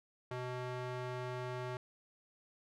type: tone with band-pass filter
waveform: square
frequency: 125.5 Hz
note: B2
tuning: 28 cents sharp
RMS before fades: -41 dBFS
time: 0.31-1.77 s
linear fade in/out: 2 ms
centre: 840 Hz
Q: 0.51
effects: none